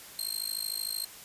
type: tone with amplitude modulation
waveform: 20% pulse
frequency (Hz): 4200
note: C8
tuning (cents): +6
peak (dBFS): -22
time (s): 0.19-1.05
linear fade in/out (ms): 0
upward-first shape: sine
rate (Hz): 53.2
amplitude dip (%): 100
effects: white hiss -48 dBFS RMS until 1.24 s + resampled to 32000 Hz